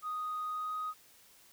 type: tone with pitch glide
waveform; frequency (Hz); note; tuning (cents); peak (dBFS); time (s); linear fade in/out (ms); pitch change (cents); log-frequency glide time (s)
sine; 1244.5 to 1251.7; D#6 to D#6; 0 to +10; -33; 0.02-0.94; 50; +10; 0.51-0.73
effects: tanh soft clip ceiling -31 dBFS + white hiss -61 dBFS RMS until 1.52 s